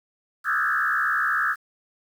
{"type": "tone with frequency modulation", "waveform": "sine", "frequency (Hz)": 1483, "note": "F#6", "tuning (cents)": 4, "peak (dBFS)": -20, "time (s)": [0.44, 1.56], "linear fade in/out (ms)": 50, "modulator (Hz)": 68.1, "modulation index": 3.6, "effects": ["8-bit"]}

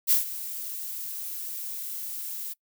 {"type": "noise with ADSR envelope", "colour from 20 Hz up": "violet", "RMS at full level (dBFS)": -19, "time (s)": [0.07, 2.54], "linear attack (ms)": 40, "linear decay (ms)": 130, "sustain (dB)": -16, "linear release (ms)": 21, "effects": ["noise-tail reverb RT60 0.1 s tail -23 dB re dry"]}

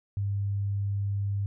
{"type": "tone", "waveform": "sine", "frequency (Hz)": 100, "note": "G2", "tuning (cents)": 35, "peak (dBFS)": -26, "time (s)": [0.17, 1.46], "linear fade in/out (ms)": 0, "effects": []}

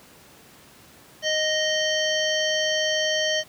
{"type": "harmonic tone with a mistuned harmonic", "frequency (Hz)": 621, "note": "D#5", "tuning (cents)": -3, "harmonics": [1, 3, 5, 7, 9, 10], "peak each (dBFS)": [-25, -27, -26, -34, -32, -35], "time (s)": [1.22, 3.44], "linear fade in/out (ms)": 50, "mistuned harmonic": 7, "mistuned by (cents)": 42, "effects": ["pink hiss -50 dBFS RMS until 3.48 s", "high-pass 100 Hz 12 dB/octave"]}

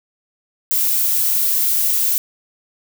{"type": "noise", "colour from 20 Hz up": "violet", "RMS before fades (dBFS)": -17, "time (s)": [0.71, 2.18], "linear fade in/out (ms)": 0, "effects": []}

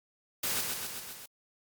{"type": "noise with echo", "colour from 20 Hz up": "white", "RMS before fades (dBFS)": -32, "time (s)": [0.43, 0.61], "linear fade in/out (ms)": 5, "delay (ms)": 130, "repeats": 5, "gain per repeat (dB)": -3, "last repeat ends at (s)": 1.26, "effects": ["Opus 48 kbps"]}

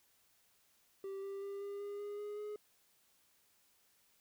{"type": "tone with pitch steps", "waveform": "triangle", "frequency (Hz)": [390, 394.1, 398.2, 402.4, 406.6, 410.8, 415.1, 419.4], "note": ["G4", "G4", "G4", "G4", "G#4", "G#4", "G#4", "G#4"], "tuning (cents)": [-9, 9, 27, 45, -37, -19, -1, 17], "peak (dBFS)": -39, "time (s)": [1.04, 2.56], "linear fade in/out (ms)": 2, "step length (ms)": 190, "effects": ["white hiss -72 dBFS RMS until 4.2 s"]}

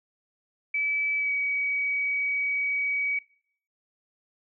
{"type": "tone with pitch glide", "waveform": "sine", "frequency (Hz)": [2300, 2267], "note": ["D7", "C#7"], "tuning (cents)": [-37, 38], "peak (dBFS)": -24, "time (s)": [0.74, 3.19], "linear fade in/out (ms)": 5, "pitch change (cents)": -25, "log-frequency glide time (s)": [1.17, 1.31], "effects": ["noise-tail reverb RT60 0.6 s tail -22 dB re dry"]}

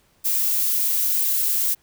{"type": "noise", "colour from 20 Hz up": "violet", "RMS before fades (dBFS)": -21, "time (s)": [0.24, 1.75], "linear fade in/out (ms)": 20, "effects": ["pink hiss -61 dBFS RMS until 1.82 s"]}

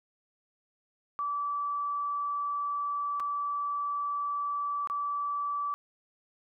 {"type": "tone with dropouts", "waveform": "sine", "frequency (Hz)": 1156, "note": "D6", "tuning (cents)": -28, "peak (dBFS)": -29, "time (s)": [1.19, 5.74], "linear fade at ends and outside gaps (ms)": 0, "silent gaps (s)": [[3.198, 3.202], [4.873, 4.899]], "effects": []}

